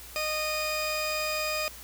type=tone pair together; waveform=25% pulse; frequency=616 / 2468 Hz; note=D#5 / D#7; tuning=-17 / -15 cents; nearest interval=2 octaves; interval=2402 cents; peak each=-27 / -27 dBFS; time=0.16-1.68 s; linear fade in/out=0 ms; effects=added 60 Hz sine -50 dBFS peak until 1.83 s + white hiss -46 dBFS RMS until 1.83 s